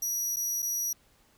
sawtooth tone with dropouts, 5800 Hz, F#8, 35 cents flat, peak -26 dBFS, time 0.02-0.93 s, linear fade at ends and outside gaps 5 ms, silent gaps 0.361-0.367 / 0.622-0.626 s, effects pink hiss -64 dBFS RMS until 1.37 s

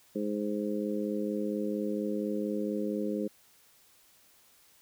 harmonic tone, 104.3 Hz, G#2, 8 cents sharp, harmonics 2 / 3 / 4 / 5, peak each -33 / -35 / -36 / -37 dBFS, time 0.15-3.28 s, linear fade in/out 10 ms, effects white hiss -62 dBFS RMS until 4.81 s

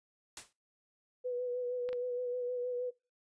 white noise with exponential decay, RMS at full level -40 dBFS, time 0.37-0.53 s, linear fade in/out 2 ms, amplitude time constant 34 ms
sine tone with vibrato, 493.9 Hz, B4, in tune, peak -33 dBFS, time 1.24-2.91 s, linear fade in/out 20 ms, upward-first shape sine, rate 6.4 Hz, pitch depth 26 cents each way
clicks, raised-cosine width 0.3 ms, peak -30 / -31 dBFS, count 2, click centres 1.89 / 1.93 s
effects noise-tail reverb RT60 0.3 s tail -24 dB re dry + resampled to 22050 Hz

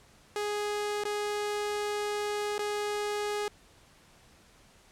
sawtooth tone with dropouts, 415.3 Hz, G#4, in tune, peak -26 dBFS, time 0.36-3.48 s, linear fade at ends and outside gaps 1 ms, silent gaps 1.037-1.052 / 2.581-2.592 s, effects pink hiss -59 dBFS RMS until 4.91 s + low-pass 10000 Hz 12 dB/octave

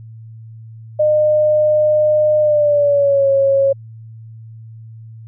sine tone with pitch glide, 608 to 548 Hz, D#5 to C#5, -40 to -20 cents, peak -10 dBFS, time 0.99-3.73 s, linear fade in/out 10 ms, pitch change -180 cents, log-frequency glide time 2.4-3.29 s, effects added 112 Hz sine -33 dBFS peak until 5.27 s

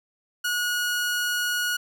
sawtooth tone, 1452 Hz, F#6, 33 cents flat, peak -20 dBFS, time 0.44-1.77 s, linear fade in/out 10 ms, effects none

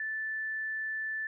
sine tone, 1756 Hz, A6, 4 cents flat, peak -32 dBFS, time 0-1.27 s, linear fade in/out 2 ms, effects none

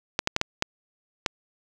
clicks, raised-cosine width 0.2 ms, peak -5 dBFS, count 6, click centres 0.191 / 0.274 / 0.364 / 0.414 / 0.624 / 1.262 s, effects none

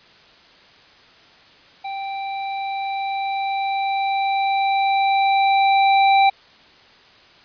square tone with level ramp, 784 Hz, G5, in tune, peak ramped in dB -27 to -12 dBFS, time 1.84-6.3 s, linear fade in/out 10 ms, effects white hiss -49 dBFS RMS until 7.44 s + resampled to 11025 Hz

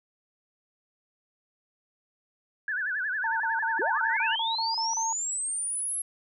sine tone with vibrato, 1602 Hz, G6, 37 cents sharp, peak -27 dBFS, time 2.68-4.35 s, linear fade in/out 2 ms, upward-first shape sine, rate 11 Hz, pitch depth 160 cents each way
sine tone bursts, 904 Hz, A5, 47 cents sharp, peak -28 dBFS, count 10, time 3.24-5.128 s, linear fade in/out 2 ms, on 160 ms, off 32 ms
sine linear sweep, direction up, 300.2 to 11175 Hz, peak -28 dBFS, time 3.79-6.02 s, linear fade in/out 5 ms
effects none

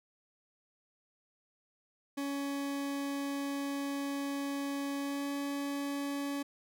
40% pulse tone with pitch glide, 280 to 282.1 Hz, C#4 to C#4, +18 to +30 cents, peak -33 dBFS, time 2.17-6.43 s, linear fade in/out 10 ms, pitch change +12 cents, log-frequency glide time 4.98-5.28 s, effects none

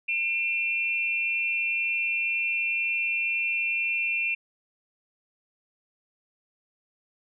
sine tone pair together, 2398 / 2689 Hz, D7 / E7, +36 / +34 cents, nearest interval major second, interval 198 cents, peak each -27 dBFS, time 0.08-4.35 s, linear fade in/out 10 ms, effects none

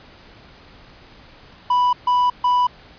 triangle tone bursts, 987.8 Hz, B5, in tune, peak -12 dBFS, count 3, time 1.7-2.67 s, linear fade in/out 5 ms, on 230 ms, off 140 ms, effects pink hiss -46 dBFS RMS until 2.98 s + resampled to 11025 Hz

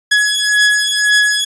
sawtooth beating tone pair, 1682 / 1683.9 Hz, G#6 / G#6, +22 / +23 cents, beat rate 1.9 Hz, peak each -10 dBFS, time 0.11-1.45 s, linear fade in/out 10 ms, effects resampled to 22050 Hz

